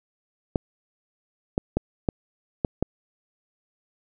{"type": "clicks", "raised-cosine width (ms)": 2, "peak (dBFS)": -8, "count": 6, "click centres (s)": [0.558, 1.579, 1.77, 2.088, 2.648, 2.826], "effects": []}